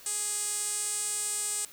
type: tone with band-pass filter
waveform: sawtooth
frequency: 415.4 Hz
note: G#4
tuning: in tune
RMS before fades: -32 dBFS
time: 0.06-1.65 s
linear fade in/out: 2 ms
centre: 8400 Hz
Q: 5.7
effects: white hiss -51 dBFS RMS until 1.72 s

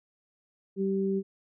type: tone pair together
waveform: sine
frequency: 194.15 / 388.3 Hz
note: G3 / G4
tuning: -16 / -16 cents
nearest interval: octave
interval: 1200 cents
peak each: -28 dBFS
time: 0.76-1.23 s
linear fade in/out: 50 ms
effects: none

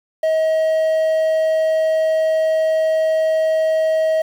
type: tone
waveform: triangle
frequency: 636 Hz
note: D#5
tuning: 38 cents sharp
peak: -12 dBFS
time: 0.23-4.22 s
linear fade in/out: 5 ms
effects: 7-bit

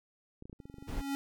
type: clicks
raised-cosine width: 3 ms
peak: -34 dBFS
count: 12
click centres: 0.424 / 0.455 / 0.497 / 0.529 / 0.602 / 0.655 / 0.699 / 0.742 / 0.784 / 0.825 / 0.885 / 0.939 s
type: tone with exponential growth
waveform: square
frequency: 277.2 Hz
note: C#4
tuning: in tune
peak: -31 dBFS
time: 0.59-1.15 s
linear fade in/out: 0 ms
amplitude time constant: 120 ms
type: noise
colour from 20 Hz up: brown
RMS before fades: -36 dBFS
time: 0.87-1.02 s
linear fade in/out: 20 ms
effects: none

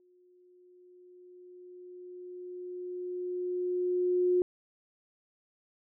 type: tone with exponential growth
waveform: sine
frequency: 360 Hz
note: F#4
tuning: 47 cents flat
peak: -22 dBFS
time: 0-4.42 s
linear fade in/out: 1 ms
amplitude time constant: 960 ms
effects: none

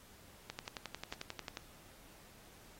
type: click train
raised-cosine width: 0.2 ms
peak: -23 dBFS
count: 13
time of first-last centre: 0.5-1.571 s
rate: 11.2 Hz
effects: pink hiss -60 dBFS RMS until 2.79 s + AAC 48 kbps

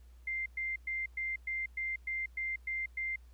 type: tone bursts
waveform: sine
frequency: 2093 Hz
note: C7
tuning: in tune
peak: -33 dBFS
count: 10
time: 0.27-3.16 s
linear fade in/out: 5 ms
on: 190 ms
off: 110 ms
effects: added 60 Hz sine -53 dBFS peak until 3.33 s + pink hiss -71 dBFS RMS until 3.33 s

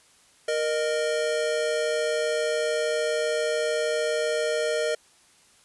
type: tone pair together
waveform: square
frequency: 468 / 615 Hz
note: A#4 / D#5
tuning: +7 / -20 cents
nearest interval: perfect fourth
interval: 473 cents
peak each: -27 dBFS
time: 0.48-4.95 s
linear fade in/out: 5 ms
effects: white hiss -58 dBFS RMS until 5.64 s + resampled to 24000 Hz

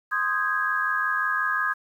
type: chord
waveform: sine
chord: Ab major seventh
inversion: first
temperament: equal with one note detuned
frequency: 1046.5 / 1244.5 / 1568 / 1653.6 Hz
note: C6 / Eb6 / G6 / Ab6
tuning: 0 / 0 / 0 / -8 cents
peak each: -31 / -27 / -31 / -25 dBFS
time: 0.11-1.74 s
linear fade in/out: 20 ms
effects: 9-bit

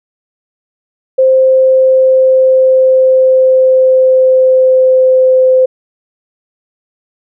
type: tone with pitch glide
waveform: sine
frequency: 523.3 to 516.1 Hz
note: C5 to C5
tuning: 0 to -24 cents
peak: -4 dBFS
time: 1.18-5.66 s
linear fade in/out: 10 ms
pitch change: -24 cents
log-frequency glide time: 1.35-5.55 s
effects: none

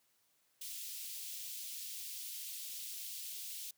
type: high-pass noise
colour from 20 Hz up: white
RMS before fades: -45 dBFS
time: 0.61-3.71 s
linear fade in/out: 5 ms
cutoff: 2800 Hz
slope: 24 dB/octave
effects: white hiss -75 dBFS RMS until 3.77 s + high-pass 80 Hz 12 dB/octave

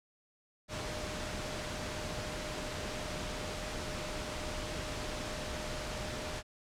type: tone in noise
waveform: sine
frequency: 610 Hz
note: D#5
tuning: 34 cents flat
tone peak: -45 dBFS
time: 0.68-6.43 s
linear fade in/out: 50 ms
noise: pink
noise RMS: -39 dBFS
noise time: 0.68-6.43 s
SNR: -9 dB
effects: low-pass 7000 Hz 12 dB/octave

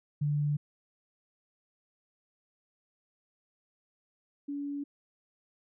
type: tone pair in turn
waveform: sine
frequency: 146.83 / 285.1 Hz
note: D3 / C#4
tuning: 0 / +49 cents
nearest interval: major seventh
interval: 1149 cents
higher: second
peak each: -26 / -33 dBFS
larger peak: first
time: 0.21-0.57 / 4.48-4.84 s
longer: neither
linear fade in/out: 10 ms
effects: none

